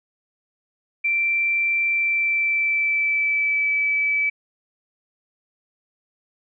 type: tone with pitch glide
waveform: sine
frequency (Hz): 2349 to 2302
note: D7 to D7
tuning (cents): 0 to -35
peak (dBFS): -18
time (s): 1.04-4.3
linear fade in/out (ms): 10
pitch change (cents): -35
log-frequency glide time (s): 1.86-3.72
effects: none